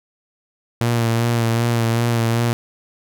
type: tone with vibrato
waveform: sawtooth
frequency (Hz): 116.54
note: A#2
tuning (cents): 0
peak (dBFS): -12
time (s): 0.81-2.53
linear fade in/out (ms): 0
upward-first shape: sine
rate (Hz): 2.6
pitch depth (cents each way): 31
effects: none